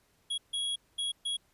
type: tone bursts at uneven times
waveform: square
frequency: 3322 Hz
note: G#7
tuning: in tune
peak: -31 dBFS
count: 4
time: 0.3-0.38 / 0.53-0.76 / 0.98-1.12 / 1.25-1.37 s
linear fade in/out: 10 ms
effects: pink hiss -69 dBFS RMS until 1.53 s + resampled to 32000 Hz